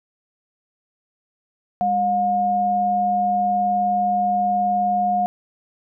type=tone pair together; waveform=sine; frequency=202 / 717 Hz; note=G#3 / F5; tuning=-48 / +45 cents; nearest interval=octave + minor seventh; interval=2193 cents; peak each=-27 / -17 dBFS; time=1.81-5.26 s; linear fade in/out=0 ms; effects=none